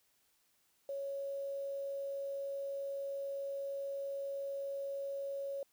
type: tone with quantisation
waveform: sine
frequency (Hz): 554.4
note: C#5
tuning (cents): 0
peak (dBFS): -37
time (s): 0.89-5.63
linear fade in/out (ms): 2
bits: 10
effects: white hiss -74 dBFS RMS until 5.72 s